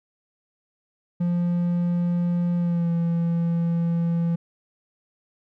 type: tone with pitch glide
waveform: triangle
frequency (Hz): 174.3 to 168.85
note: F3 to E3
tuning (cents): -3 to +42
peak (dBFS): -18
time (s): 1.2-4.36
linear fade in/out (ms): 10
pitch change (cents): -55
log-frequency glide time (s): 2.57-2.91
effects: none